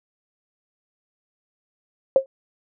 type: tone with exponential decay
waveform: sine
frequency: 535 Hz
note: C5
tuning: 38 cents sharp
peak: -7 dBFS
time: 2.16-2.26 s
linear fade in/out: 1 ms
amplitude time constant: 20 ms
effects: none